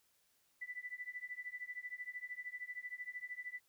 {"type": "tone with tremolo", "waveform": "sine", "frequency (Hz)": 1984, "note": "B6", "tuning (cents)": 7, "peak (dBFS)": -39, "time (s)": [0.61, 3.6], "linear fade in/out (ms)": 10, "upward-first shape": "triangle", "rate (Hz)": 13, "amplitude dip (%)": 100, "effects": ["white hiss -75 dBFS RMS until 3.68 s"]}